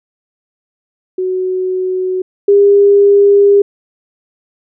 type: tone pair in turn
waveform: sine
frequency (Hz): 371 / 403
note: F#4 / G4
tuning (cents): +5 / +48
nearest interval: minor second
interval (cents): 143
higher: second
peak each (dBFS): -13 / -4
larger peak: second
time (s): 1.18-2.22 / 2.48-3.62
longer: second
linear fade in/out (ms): 5
effects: none